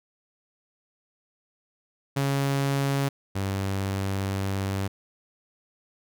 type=tone pair in turn; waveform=sawtooth; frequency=138.59 / 97.38 Hz; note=C#3 / G2; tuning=0 / -11 cents; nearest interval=tritone; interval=611 cents; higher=first; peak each=-19 / -22 dBFS; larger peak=first; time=2.16-3.09 / 3.35-4.88 s; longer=second; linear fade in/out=10 ms; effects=none